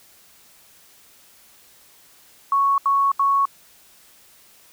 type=tone bursts; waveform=sine; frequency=1108.7 Hz; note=C#6; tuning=in tune; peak=-15 dBFS; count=3; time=2.52-3.454 s; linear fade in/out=2 ms; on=260 ms; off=77 ms; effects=white hiss -52 dBFS RMS until 4.72 s